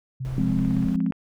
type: tone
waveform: sine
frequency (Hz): 130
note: C3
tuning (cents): -11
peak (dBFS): -27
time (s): 0.2-0.86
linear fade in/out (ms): 10
type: noise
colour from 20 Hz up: brown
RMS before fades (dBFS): -34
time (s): 0.25-0.96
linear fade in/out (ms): 0
type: chord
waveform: sine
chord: F minor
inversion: none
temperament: equal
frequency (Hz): 174.61 / 207.7 / 261.6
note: F3 / Ab3 / C4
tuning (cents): 0 / 0 / 0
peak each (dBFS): -25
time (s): 0.38-1.11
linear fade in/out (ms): 2
type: click train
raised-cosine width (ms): 0.5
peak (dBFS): -29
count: 10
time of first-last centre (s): 0.59-1.123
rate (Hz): 16.9
effects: none